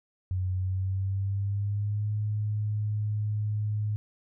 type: tone with pitch glide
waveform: sine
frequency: 92.5 to 105.64 Hz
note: F#2 to G#2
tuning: 0 to +30 cents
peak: -26 dBFS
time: 0.31-3.96 s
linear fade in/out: 0 ms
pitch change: +230 cents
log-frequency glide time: 0.54-2.12 s
effects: none